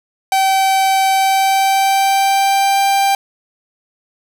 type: tone with pitch glide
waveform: 45% pulse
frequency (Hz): 771 to 789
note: G5 to G5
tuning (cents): -29 to +11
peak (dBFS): -11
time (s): 0.32-3.15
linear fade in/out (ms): 2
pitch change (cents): +40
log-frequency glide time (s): 1.11-2.81
effects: 7-bit